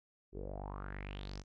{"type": "tone with low-pass filter sweep", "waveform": "sawtooth", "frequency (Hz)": 48.77, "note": "G1", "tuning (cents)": -8, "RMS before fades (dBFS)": -44, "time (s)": [0.32, 1.44], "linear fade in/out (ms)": 50, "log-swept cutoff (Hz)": [370, 6300], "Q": 5.4, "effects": []}